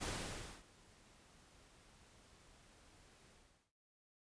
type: noise with ADSR envelope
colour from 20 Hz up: pink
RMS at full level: -41 dBFS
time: 0-3.72 s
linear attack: 28 ms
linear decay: 600 ms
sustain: -24 dB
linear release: 400 ms
effects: noise-tail reverb RT60 0.6 s tail -22 dB re dry + resampled to 22050 Hz